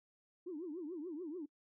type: tone with vibrato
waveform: sine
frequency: 328.8 Hz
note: E4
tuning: 4 cents flat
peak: -40 dBFS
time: 0.46-1.46 s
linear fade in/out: 10 ms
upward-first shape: triangle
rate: 6.9 Hz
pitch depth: 270 cents each way
effects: noise-tail reverb RT60 0.1 s tail -23 dB re dry + tanh soft clip ceiling -36 dBFS